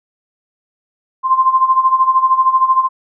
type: tone with tremolo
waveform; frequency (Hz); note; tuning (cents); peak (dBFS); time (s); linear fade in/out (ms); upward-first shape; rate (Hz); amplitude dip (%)
sine; 1046.5; C6; 0; -6; 1.23-2.89; 50; sine; 13; 75
effects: none